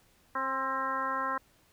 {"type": "harmonic tone with a mistuned harmonic", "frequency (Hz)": 266.6, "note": "C4", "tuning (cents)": 33, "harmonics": [1, 2, 3, 4, 5, 6, 7], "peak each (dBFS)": [-43, -40, -42, -32, -35, -39, -42], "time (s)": [0.35, 1.38], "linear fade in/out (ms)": 5, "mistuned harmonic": 4, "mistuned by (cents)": -24, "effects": ["pink hiss -65 dBFS RMS until 1.72 s"]}